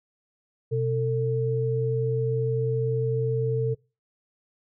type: tone pair together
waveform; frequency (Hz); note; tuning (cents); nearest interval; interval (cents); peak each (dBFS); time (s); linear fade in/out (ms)
sine; 125.9 / 448.2; B2 / A4; +34 / +32; octave + minor seventh; 2198; -25; 0.71-3.75; 20
effects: noise-tail reverb RT60 0.3 s tail -23 dB re dry